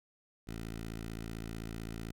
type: tone with notch filter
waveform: 10% pulse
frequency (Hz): 55.7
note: A1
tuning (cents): +22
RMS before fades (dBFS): -42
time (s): 0.47-2.12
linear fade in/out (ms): 10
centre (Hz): 880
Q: 1.9
effects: none